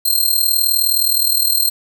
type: tone with amplitude modulation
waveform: 5% pulse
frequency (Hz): 4178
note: C8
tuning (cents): -3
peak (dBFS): -3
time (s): 0.05-1.7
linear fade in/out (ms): 10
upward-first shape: sine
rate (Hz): 39.4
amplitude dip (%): 70
effects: none